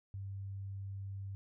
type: tone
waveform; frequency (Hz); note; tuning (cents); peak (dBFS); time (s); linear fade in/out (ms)
sine; 98; G2; 0; -40; 0.14-1.35; 0
effects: none